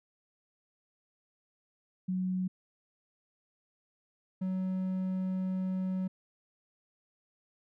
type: tone pair in turn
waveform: sine / triangle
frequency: 184.8 / 186.84 Hz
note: F#3 / F#3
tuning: -2 / +17 cents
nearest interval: unison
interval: 19 cents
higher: second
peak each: -29 / -28 dBFS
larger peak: second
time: 2.08-2.48 / 4.41-6.08 s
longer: second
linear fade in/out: 10 ms
effects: none